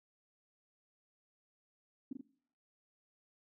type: tone with echo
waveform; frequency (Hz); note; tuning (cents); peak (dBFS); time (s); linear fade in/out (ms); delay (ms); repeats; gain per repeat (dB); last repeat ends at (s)
sine; 266.9; C4; +35; -37; 2.11-2.13; 5; 41; 2; -3; 2.212
effects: noise-tail reverb RT60 0.6 s tail -21 dB re dry